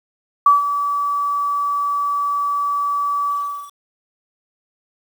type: tone with ADSR envelope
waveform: sine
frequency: 1149 Hz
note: D6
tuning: 38 cents flat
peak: -6 dBFS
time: 0.46-3.72 s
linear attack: 4 ms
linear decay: 150 ms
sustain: -11 dB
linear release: 420 ms
effects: 7-bit